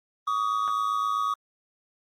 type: tone pair together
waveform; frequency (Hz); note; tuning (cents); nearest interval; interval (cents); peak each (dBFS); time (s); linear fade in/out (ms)
triangle; 1136.7 / 1244.5; C#6 / D#6; +43 / 0; major second; 157; -25; 0.27-1.34; 5
effects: Opus 24 kbps